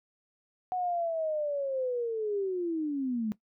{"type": "linear sweep", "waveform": "sine", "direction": "down", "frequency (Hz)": [741, 207.7], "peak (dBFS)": -28, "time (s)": [0.72, 3.32], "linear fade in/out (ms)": 0, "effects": ["noise-tail reverb RT60 0.1 s tail -17 dB re dry"]}